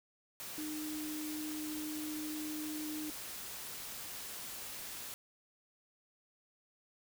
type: tone in noise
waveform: sine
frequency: 306 Hz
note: D#4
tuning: 29 cents flat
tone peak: -39 dBFS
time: 0.58-3.1 s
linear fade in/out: 0 ms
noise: white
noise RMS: -45 dBFS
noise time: 0.4-5.14 s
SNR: +3 dB
effects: none